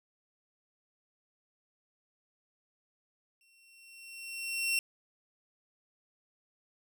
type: tone with exponential growth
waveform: sawtooth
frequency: 2720 Hz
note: F7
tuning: 46 cents flat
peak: -23 dBFS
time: 3.41-4.79 s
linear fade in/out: 1 ms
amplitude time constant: 300 ms
effects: none